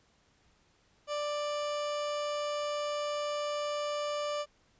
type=tone; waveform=30% pulse; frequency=589 Hz; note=D5; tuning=5 cents sharp; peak=-29 dBFS; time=1.07-4.46 s; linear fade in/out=50 ms; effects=pink hiss -68 dBFS RMS until 4.79 s + resampled to 16000 Hz